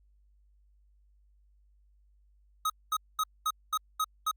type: tone bursts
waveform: square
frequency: 1265 Hz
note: D#6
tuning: 28 cents sharp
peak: -27 dBFS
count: 7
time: 2.65-4.313 s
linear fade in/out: 5 ms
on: 49 ms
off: 220 ms
effects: added 50 Hz sine -61 dBFS peak until 4.36 s + Opus 48 kbps